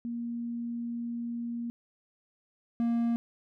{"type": "tone pair in turn", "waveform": ["sine", "triangle"], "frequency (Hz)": [235.8, 233.8], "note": ["A#3", "A#3"], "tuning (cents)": [20, 5], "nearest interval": "unison", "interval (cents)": 15, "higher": "first", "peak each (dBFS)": [-32, -23], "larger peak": "second", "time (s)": [[0.05, 1.7], [2.8, 3.16]], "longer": "first", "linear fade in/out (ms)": 0, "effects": []}